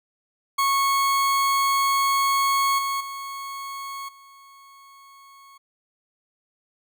40% pulse tone with level steps, 1100 Hz, C#6, 14 cents flat, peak -18 / -23 / -31 / -46 dBFS, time 0.58-5.58 s, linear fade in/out 10 ms, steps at 2.78 / 3 / 4.08 s, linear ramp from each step 10 ms, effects none

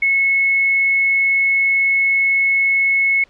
sine tone, 2191 Hz, C#7, 21 cents flat, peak -12 dBFS, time 0.02-3.24 s, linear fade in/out 5 ms, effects pink hiss -52 dBFS RMS until 3.29 s + low-pass 4000 Hz 12 dB/octave

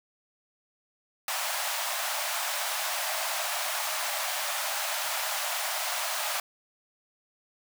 pink high-pass noise, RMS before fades -31 dBFS, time 1.28-6.4 s, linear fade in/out 2 ms, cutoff 590 Hz, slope 96 dB/octave, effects none

